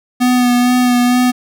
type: tone with vibrato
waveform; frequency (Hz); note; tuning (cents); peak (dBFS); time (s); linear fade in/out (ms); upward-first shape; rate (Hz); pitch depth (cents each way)
square; 246.9; B3; 0; -10; 0.2-1.32; 20; sine; 2.2; 20
effects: none